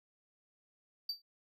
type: tone with exponential decay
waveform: triangle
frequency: 4639 Hz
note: D8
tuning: 22 cents flat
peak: -30 dBFS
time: 1.09-1.22 s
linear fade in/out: 5 ms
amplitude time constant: 27 ms
effects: none